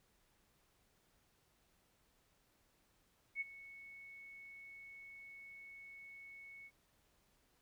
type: tone with ADSR envelope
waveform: sine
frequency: 2210 Hz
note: C#7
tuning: 6 cents flat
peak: -35 dBFS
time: 3.35-6.71 s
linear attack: 57 ms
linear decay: 24 ms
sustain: -17 dB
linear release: 50 ms
effects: pink hiss -75 dBFS RMS until 7.61 s